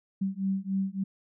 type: beating tone pair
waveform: sine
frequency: 191.5 / 195 Hz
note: G3 / G3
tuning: -40 / -9 cents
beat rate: 3.5 Hz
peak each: -30 dBFS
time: 0.21-1.04 s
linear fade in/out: 10 ms
effects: none